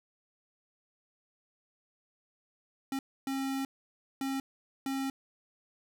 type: tone bursts at uneven times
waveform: square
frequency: 269.7 Hz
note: C#4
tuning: 47 cents flat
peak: -32 dBFS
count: 4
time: 2.92-2.99 / 3.27-3.65 / 4.21-4.4 / 4.86-5.1 s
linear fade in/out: 2 ms
effects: none